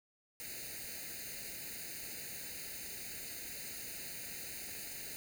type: noise with comb filter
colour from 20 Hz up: white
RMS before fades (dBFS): -45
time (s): 0.4-5.16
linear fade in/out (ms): 0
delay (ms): 0.45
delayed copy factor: +0.95
effects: none

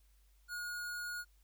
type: tone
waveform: square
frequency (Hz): 1441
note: F#6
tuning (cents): -46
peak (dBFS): -40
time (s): 0.48-1.25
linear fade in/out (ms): 50
effects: added 50 Hz sine -64 dBFS peak until 1.43 s + white hiss -75 dBFS RMS until 1.43 s

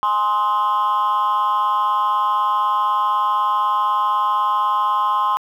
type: tone with amplitude modulation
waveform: sine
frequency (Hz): 1048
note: C6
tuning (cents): +2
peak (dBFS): -9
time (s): 0.03-5.37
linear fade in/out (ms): 0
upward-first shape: sine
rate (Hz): 216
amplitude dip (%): 100
effects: tanh soft clip ceiling -11 dBFS + 8-bit

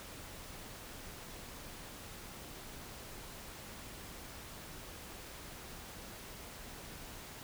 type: silence
effects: pink hiss -49 dBFS RMS until 7.43 s

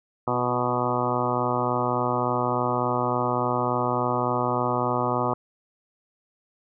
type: harmonic tone with a mistuned harmonic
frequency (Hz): 123.47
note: B2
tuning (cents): 0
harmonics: 1 / 2 / 3 / 4 / 5 / 6 / 7 / 8 / 9 / 10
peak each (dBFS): -31 / -31 / -31 / -31 / -31 / -31 / -31 / -31 / -31 / -31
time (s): 0.27-5.34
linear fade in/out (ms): 5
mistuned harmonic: 3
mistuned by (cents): -26
effects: none

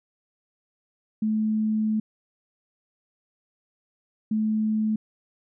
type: tone bursts at uneven times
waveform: sine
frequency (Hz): 216.6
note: A3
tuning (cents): -27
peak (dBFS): -21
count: 2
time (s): 1.22-2 / 4.31-4.96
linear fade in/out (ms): 5
effects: none

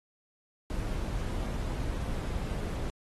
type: noise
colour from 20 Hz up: brown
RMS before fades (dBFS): -33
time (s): 0.7-2.9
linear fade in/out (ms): 0
effects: AAC 32 kbps

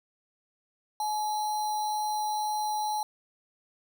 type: tone with sample-and-hold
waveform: sine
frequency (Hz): 849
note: G#5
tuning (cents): +38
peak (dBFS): -27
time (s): 1-3.03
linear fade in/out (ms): 2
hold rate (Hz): 4900
effects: none

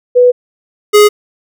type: tone pair in turn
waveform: sine / square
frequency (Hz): 493.9 / 417.4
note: B4 / G#4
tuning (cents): 0 / +9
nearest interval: minor third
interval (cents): 291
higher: first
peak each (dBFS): -3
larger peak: neither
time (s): 0.15-0.32 / 0.93-1.09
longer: first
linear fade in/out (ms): 20
effects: none

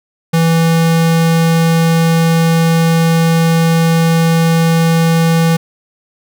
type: tone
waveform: square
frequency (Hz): 164.81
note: E3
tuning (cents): 0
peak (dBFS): -9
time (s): 0.33-5.57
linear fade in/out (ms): 10
effects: none

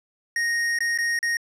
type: tone with dropouts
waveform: square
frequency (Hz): 1864.7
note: A#6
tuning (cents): 0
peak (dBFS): -22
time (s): 0.36-1.37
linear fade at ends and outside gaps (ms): 2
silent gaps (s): 0.788-0.805 / 0.977-0.986 / 1.19-1.228
effects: low-pass 9000 Hz 12 dB/octave

